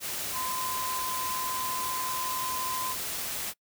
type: tone in noise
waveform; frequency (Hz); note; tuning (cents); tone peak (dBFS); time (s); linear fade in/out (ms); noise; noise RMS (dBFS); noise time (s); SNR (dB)
sine; 1025; C6; -36; -32; 0.32-2.96; 50; white; -34; 0-3.54; -1
effects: noise-tail reverb RT60 0.1 s tail -24 dB re dry